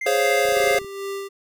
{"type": "tone", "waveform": "triangle", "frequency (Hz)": 2093, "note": "C7", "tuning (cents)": 0, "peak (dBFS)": -24, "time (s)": [0.01, 0.79], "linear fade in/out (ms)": 5}
{"type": "chord", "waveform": "square", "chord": "Db major seventh", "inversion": "second", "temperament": "equal", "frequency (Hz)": [415.3, 523.3, 554.4, 698.5], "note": ["Ab4", "C5", "Db5", "F5"], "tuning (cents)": [0, 0, 0, 0], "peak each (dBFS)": -24, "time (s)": [0.06, 0.79], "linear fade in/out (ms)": 5}
{"type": "clicks", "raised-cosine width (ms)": 3, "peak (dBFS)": -30, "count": 12, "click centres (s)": [0.454, 0.488, 0.523, 0.57, 0.603, 0.641, 0.675, 0.711, 0.747, 0.785, 0.816, 0.846]}
{"type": "tone with tremolo", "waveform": "square", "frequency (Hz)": 394.7, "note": "G4", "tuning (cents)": 12, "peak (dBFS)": -27, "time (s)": [0.54, 1.29], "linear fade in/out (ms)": 20, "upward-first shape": "sine", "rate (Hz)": 2.2, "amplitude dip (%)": 55}
{"effects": []}